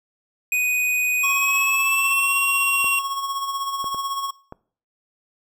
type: tone with pitch glide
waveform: square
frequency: 2489 to 2746 Hz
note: D#7 to F7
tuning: 0 to -30 cents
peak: -19 dBFS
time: 0.52-2.99 s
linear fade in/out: 2 ms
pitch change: +170 cents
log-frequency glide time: 1.2-2.36 s
type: tone with tremolo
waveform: square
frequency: 1100 Hz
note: C#6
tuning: 14 cents flat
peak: -23 dBFS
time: 1.23-4.31 s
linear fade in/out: 10 ms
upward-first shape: sine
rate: 16 Hz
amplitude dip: 50%
type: clicks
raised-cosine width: 1 ms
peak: -21 dBFS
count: 4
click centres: 2.844 / 3.843 / 3.946 / 4.524 s
effects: noise-tail reverb RT60 0.5 s tail -22 dB re dry